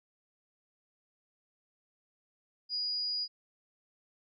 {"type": "tone", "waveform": "sine", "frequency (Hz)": 4896, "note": "D#8", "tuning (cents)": -29, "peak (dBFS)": -31, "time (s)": [2.69, 3.28], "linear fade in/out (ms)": 50, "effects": []}